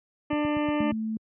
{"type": "harmonic tone", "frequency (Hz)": 297.4, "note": "D4", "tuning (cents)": 22, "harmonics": [1, 2, 3, 4, 6, 7, 8, 9, 10], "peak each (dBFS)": [-25, -31, -35, -37, -41, -42, -43, -44, -45], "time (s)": [0.3, 0.92], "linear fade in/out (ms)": 10}
{"type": "click train", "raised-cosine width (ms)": 5, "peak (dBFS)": -23, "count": 6, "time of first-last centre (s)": [0.33, 0.925], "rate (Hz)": 8.41}
{"type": "tone", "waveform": "sine", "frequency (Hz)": 220, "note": "A3", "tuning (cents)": 0, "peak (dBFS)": -27, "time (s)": [0.8, 1.17], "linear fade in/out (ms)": 2}
{"effects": ["high-pass 80 Hz 12 dB/octave"]}